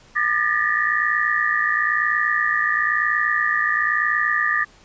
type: tone cluster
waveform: sine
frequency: 1204 / 1739 / 1800 / 1908 Hz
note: D6 / A6 / A6 / A#6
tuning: +43 / -21 / +39 / +40 cents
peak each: -23 dBFS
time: 0.15-4.65 s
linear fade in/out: 20 ms
effects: pink hiss -51 dBFS RMS until 4.84 s + resampled to 16000 Hz